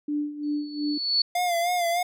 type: tone with tremolo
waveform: sine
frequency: 295 Hz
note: D4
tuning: 8 cents sharp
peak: -23 dBFS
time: 0.08-0.98 s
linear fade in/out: 5 ms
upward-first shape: sine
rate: 2.8 Hz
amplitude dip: 75%
type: tone with exponential growth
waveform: sine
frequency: 4435 Hz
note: C#8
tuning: in tune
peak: -17 dBFS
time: 0.43-1.22 s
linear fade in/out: 5 ms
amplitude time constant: 170 ms
type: tone with vibrato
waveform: square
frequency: 698.5 Hz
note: F5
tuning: in tune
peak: -23 dBFS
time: 1.35-2.03 s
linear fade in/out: 5 ms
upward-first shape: sine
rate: 3.3 Hz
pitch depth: 55 cents each way
effects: none